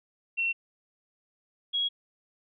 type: tone pair in turn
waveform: sine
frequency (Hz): 2717 / 3313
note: F7 / G#7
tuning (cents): -48 / -5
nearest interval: minor third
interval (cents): 343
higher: second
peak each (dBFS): -25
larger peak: neither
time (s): 0.37-0.53 / 1.73-1.89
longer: neither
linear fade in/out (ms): 20
effects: none